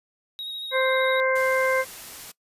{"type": "tone with vibrato", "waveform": "triangle", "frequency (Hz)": 3778, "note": "A#7", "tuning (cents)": 22, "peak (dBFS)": -30, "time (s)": [0.39, 1.2], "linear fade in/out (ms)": 0, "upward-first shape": "square", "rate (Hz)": 13, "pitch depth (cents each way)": 15}
{"type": "harmonic tone", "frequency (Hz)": 523.3, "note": "C5", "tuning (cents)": 0, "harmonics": [1, 2, 3, 4], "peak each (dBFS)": [-22, -28, -27, -27], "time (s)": [0.71, 1.85], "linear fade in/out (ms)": 50}
{"type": "noise", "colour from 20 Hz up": "white", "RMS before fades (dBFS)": -40, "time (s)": [1.35, 2.32], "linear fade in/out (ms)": 10}
{"effects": ["noise-tail reverb RT60 0.1 s tail -21 dB re dry", "resampled to 32000 Hz"]}